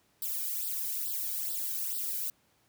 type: noise with flanger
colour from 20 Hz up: violet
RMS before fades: -34 dBFS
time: 0.22-2.3 s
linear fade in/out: 2 ms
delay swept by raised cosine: 0.22 to 1.32 ms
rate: 2.3 Hz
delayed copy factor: +1
effects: pink hiss -69 dBFS RMS until 2.68 s + high-pass 80 Hz 12 dB/octave